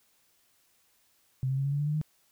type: tone with pitch steps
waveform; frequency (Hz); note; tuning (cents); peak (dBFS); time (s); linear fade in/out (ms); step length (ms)
sine; 130.81 / 133.87 / 137 / 140.2 / 143.48 / 146.83 / 150.26 / 153.77; C3 / C3 / C#3 / C#3 / D3 / D3 / D3 / D#3; 0 / +40 / -20 / +20 / -40 / 0 / +40 / -20; -26; 1.43-2.014; 0; 73
effects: white hiss -68 dBFS RMS until 2.31 s